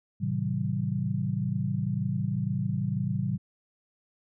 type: chord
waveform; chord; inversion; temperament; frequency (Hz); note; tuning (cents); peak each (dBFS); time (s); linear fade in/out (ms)
sine; A diminished seventh; none; just; 110 / 132 / 158.4 / 190.08; A2 / C3 / Eb3 / Gb3; 0 / +16 / +31 / +47; -32 / -31 / -33 / -31; 0.2-3.38; 20
effects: none

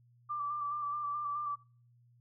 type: tone with vibrato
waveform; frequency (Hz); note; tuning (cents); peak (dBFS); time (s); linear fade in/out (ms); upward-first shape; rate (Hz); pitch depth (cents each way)
sine; 1174.7; D6; 0; -33; 0.29-1.56; 20; square; 4.7; 24
effects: noise-tail reverb RT60 0.4 s tail -20 dB re dry + added 120 Hz sine -62 dBFS peak until 2.2 s

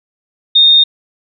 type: tone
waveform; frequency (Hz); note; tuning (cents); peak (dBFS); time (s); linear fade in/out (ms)
sine; 3674; A#7; -26; -4; 0.55-0.84; 10
effects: none

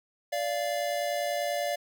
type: tone pair together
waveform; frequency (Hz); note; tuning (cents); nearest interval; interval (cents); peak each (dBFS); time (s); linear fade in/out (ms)
square; 581.9 / 692; D5 / F5; -16 / -16; minor third; 300; -31 / -32; 0.32-1.76; 10
effects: none

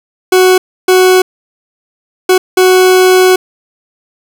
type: tone bursts at uneven times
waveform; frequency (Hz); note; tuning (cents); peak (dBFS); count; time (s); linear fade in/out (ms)
40% pulse; 370.4; F#4; +2; -3; 4; 0.32-0.58 / 0.88-1.22 / 2.29-2.38 / 2.57-3.36; 5
effects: none

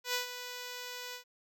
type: tone with ADSR envelope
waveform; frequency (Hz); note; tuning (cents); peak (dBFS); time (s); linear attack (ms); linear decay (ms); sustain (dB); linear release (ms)
5% pulse; 493.9; B4; 0; -18; 0.04-1.24; 100; 120; -11; 100
effects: none

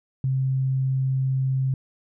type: tone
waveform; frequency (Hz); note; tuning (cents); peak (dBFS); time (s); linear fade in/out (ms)
sine; 132.4; C3; +21; -20; 0.24-1.74; 2
effects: none

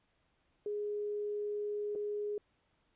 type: tone with dropouts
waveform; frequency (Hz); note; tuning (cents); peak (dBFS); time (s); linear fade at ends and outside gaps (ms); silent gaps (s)
sine; 415.3; G#4; 0; -34; 0.66-2.38; 2; 1.952-1.957
effects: pink hiss -75 dBFS RMS until 2.95 s + resampled to 8000 Hz

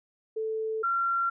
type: tone pair in turn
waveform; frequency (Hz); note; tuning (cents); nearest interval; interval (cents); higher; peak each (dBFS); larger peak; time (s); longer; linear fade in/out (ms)
sine; 440 / 1370.5; A4 / F6; 0 / -33; octave + minor sixth; 1967; second; -28 / -24; second; 0.36-0.83 / 0.83-1.3; neither; 10
effects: none

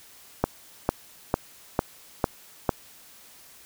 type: click train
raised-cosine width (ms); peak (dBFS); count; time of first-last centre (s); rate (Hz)
1; -6; 6; 0.44-2.692; 2.22
effects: white hiss -51 dBFS RMS until 3.65 s

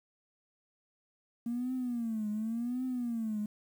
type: tone with vibrato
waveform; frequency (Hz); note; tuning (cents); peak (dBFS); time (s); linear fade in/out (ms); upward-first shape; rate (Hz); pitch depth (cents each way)
triangle; 232.5; A#3; -4; -28; 1.46-3.46; 5; triangle; 0.9; 190
effects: tanh soft clip ceiling -29 dBFS + 10-bit

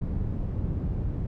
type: low-pass noise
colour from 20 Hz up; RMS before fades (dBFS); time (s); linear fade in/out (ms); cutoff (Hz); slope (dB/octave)
white; -29; 0.01-1.27; 10; 120; 12
effects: none

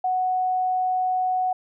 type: tone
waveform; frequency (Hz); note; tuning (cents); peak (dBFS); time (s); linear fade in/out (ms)
sine; 740; F#5; 0; -20; 0.04-1.53; 5
effects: none

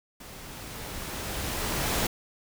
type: noise with level ramp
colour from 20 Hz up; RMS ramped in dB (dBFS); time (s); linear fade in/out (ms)
pink; -45 to -26; 0.2-2.07; 5
effects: none

